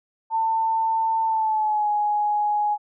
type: tone with pitch glide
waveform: sine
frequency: 895 to 835.1 Hz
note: A5 to G#5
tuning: +29 to +9 cents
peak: -19 dBFS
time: 0.3-2.78 s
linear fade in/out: 50 ms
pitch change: -120 cents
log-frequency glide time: 1.25-1.89 s
effects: none